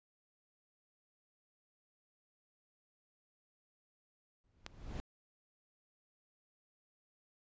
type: noise with exponential growth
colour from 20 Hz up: brown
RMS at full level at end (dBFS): -38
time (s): 4.44-5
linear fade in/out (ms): 0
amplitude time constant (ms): 120
type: click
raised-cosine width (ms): 0.2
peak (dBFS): -25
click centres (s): 4.664
effects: resampled to 16000 Hz